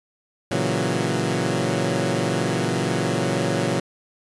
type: chord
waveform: 15% pulse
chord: F# dominant seventh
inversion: first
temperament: equal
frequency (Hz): 116.54 / 138.59 / 164.81 / 185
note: A#2 / C#3 / E3 / F#3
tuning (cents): 0 / 0 / 0 / 0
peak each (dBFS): -20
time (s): 0.51-3.8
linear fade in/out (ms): 5
effects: resampled to 24000 Hz